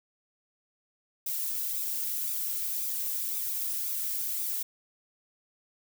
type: noise with flanger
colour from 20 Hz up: violet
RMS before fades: -32 dBFS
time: 1.26-4.63 s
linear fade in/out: 5 ms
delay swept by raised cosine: 0.81 to 2.31 ms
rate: 1.9 Hz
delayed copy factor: +0.55
effects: none